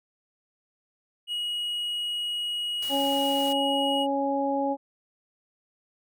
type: tone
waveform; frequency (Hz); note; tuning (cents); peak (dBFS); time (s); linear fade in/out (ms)
triangle; 2900; F#7; -35; -26; 1.27-4.07; 50
type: noise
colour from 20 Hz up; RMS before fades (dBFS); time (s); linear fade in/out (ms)
white; -41; 2.82-3.53; 5
type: harmonic tone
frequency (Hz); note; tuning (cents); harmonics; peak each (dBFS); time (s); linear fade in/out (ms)
277.2; C#4; 0; 1 / 2 / 3; -28 / -28 / -28; 2.89-4.77; 50
effects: none